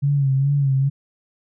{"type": "tone with vibrato", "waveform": "sine", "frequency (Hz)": 138.4, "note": "C#3", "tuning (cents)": -2, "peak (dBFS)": -15, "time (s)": [0.02, 0.9], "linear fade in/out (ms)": 20, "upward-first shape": "sine", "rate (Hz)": 2.4, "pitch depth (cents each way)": 61, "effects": []}